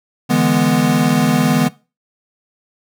square chord, E dominant seventh, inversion third, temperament equal, 146.83 / 164.81 / 207.7 / 246.9 Hz, D3 / E3 / G#3 / B3, 0 / 0 / 0 / 0 cents, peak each -20 / -19 / -19 / -16 dBFS, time 0.29-1.69 s, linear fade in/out 20 ms, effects noise-tail reverb RT60 0.3 s tail -20 dB re dry

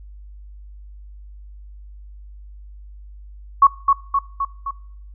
sine tone with echo, 1108.7 Hz, C#6, in tune, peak -6 dBFS, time 3.62-3.67 s, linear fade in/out 5 ms, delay 260 ms, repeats 4, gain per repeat -4 dB, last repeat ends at 4.71 s, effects noise-tail reverb RT60 0.7 s tail -23 dB re dry + added 50 Hz sine -37 dBFS peak until 5.14 s

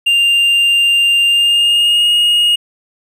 triangle tone with pitch glide, 2794 to 2866 Hz, F7 to F7, 0 to +44 cents, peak -7 dBFS, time 0.06-2.56 s, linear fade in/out 10 ms, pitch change +44 cents, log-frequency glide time 1.26-2.1 s, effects none

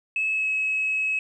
sine tone with pitch glide, 2592 to 2570 Hz, E7 to E7, -30 to -45 cents, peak -21 dBFS, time 0.16-1.19 s, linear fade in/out 2 ms, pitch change -15 cents, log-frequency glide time 0.31-0.49 s, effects tanh soft clip ceiling -17 dBFS

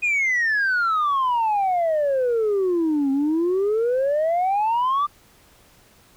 sine exponential two-way sweep, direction down then up, 2500 to 267.7 to 1197 Hz, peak -16 dBFS, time 0.02-5.07 s, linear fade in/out 20 ms, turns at 3.11 s, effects tanh soft clip ceiling -16 dBFS + pink hiss -54 dBFS RMS until 6.16 s

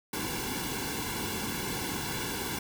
pink noise with comb filter, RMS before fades -34 dBFS, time 0.13-2.59 s, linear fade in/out 5 ms, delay 1.6 ms, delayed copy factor -0.9, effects none

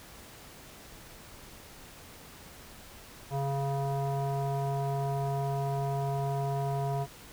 square tone with low-pass filter, 138.59 Hz, C#3, in tune, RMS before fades -31 dBFS, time 3.3-7.07 s, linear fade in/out 50 ms, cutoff 820 Hz, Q 6, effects pink hiss -50 dBFS RMS until 7.32 s

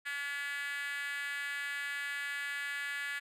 5% pulse tone with high-pass filter, 284.8 Hz, C#4, 47 cents sharp, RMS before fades -38 dBFS, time 0.05-3.2 s, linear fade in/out 20 ms, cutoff 1700 Hz, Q 5.5, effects resampled to 32000 Hz

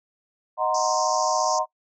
sine chord, C half-diminished seventh, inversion first, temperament equal, 622.3 / 740 / 932.3 / 1046.5 Hz, Eb5 / Gb5 / Bb5 / C6, 0 / 0 / 0 / 0 cents, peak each -26 dBFS, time 0.57-1.66 s, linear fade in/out 50 ms
white band-pass noise, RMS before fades -32 dBFS, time 0.74-1.59 s, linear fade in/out 5 ms, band 4900 to 6800 Hz, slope 96 dB/octave
effects noise-tail reverb RT60 0.1 s tail -21 dB re dry

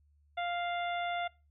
harmonic tone, 698.5 Hz, F5, in tune, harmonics 1 / 2 / 3 / 4 / 5, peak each -33 / -41 / -41 / -49 / -45 dBFS, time 0.37-1.28 s, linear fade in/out 10 ms, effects noise-tail reverb RT60 0.3 s tail -23 dB re dry + added 73 Hz sine -64 dBFS peak until 1.5 s

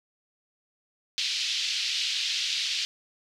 pink band-pass noise, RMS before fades -29 dBFS, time 1.18-2.85 s, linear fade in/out 0 ms, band 2900 to 5000 Hz, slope 24 dB/octave, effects none

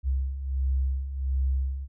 sine beating tone pair, 65.41 / 66.81 Hz, C2 / C2, 0 / +37 cents, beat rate 1.4 Hz, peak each -31 / -25 dBFS, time 0.03-1.88 s, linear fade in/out 50 ms, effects none

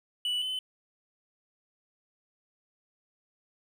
triangle tone pair in turn, 2960 / 3034 Hz, F#7 / F#7, 0 / +43 cents, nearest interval unison, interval 43 cents, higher second, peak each -26 / -29 dBFS, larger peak first, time 0.25-0.42 / 0.42-0.59 s, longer neither, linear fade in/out 2 ms, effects none

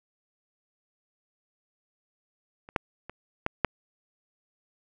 clicks, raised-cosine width 0.5 ms, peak -30 / -9 / -24 / -11 / -6 dBFS, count 5, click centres 2.689 / 2.762 / 3.096 / 3.464 / 3.647 s, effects none

